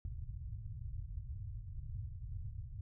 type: low-pass noise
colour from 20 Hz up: white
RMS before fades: -44 dBFS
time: 0.05-2.81 s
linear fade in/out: 2 ms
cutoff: 120 Hz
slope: 48 dB/octave
effects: none